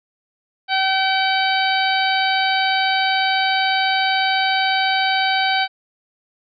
harmonic tone, 766 Hz, G5, 40 cents flat, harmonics 1 / 2 / 3 / 4 / 5 / 6, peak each -19 / -22 / -24 / -25 / -26 / -27 dBFS, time 0.68-5.68 s, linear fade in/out 50 ms, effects none

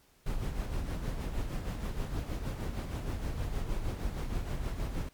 brown noise with tremolo, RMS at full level -32 dBFS, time 0.26-5.09 s, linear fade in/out 5 ms, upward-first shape sine, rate 6.4 Hz, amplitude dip 50%, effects pink hiss -65 dBFS RMS until 5.13 s + MP3 96 kbps

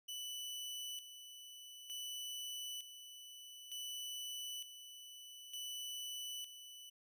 sawtooth tone with tremolo, 2978 Hz, F#7, 11 cents sharp, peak -40 dBFS, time 0.08-6.9 s, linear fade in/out 10 ms, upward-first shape square, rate 0.55 Hz, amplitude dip 65%, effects none

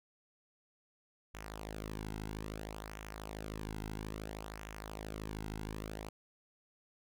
sawtooth tone with flanger, 53 Hz, G#1, 36 cents sharp, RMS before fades -44 dBFS, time 1.34-6.09 s, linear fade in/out 5 ms, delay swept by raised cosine 0.22 to 1.72 ms, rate 0.6 Hz, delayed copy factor -0.65, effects none

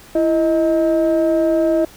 sine tone pair together, 333 / 628 Hz, E4 / D#5, +18 / +16 cents, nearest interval major seventh, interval 1098 cents, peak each -14 dBFS, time 0.15-1.85 s, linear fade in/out 5 ms, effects tanh soft clip ceiling -9 dBFS + pink hiss -43 dBFS RMS until 1.96 s

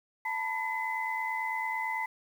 sine tone cluster, 887 / 976 / 2029 Hz, A5 / B5 / B6, +14 / -21 / +46 cents, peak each -34 / -38 / -33 dBFS, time 0.25-2.06 s, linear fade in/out 5 ms, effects 9-bit

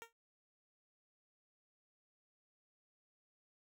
10% pulse tone with exponential decay, 460.7 Hz, A#4, 20 cents flat, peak -37 dBFS, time 0.02-0.13 s, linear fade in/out 0 ms, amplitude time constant 22 ms, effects none

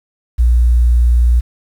sine tone, 59.7 Hz, A#1, 42 cents sharp, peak -7 dBFS, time 0.38-1.41 s, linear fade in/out 20 ms, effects 7-bit

